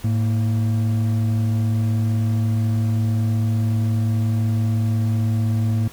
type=tone pair together; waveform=triangle; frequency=108 / 228.8 Hz; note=A2 / A#3; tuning=-32 / -32 cents; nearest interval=octave + minor second; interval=1300 cents; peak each=-15 / -23 dBFS; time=0.04-5.88 s; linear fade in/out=5 ms; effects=tanh soft clip ceiling -8 dBFS + pink hiss -43 dBFS RMS until 5.92 s